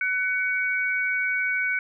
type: tone pair together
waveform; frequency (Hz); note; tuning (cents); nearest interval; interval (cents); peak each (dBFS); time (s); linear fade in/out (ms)
sine; 1500 / 2247; F#6 / C#7; +23 / +23; perfect fifth; 700; -25; 0.01-1.79; 2
effects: none